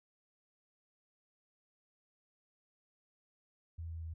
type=tone with pitch steps; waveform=sine; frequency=82.8 / 82.04 / 81.28 Hz; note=E2 / E2 / E2; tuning=+8 / -8 / -24 cents; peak=-40 dBFS; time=3.78-4.14 s; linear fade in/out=10 ms; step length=120 ms; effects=none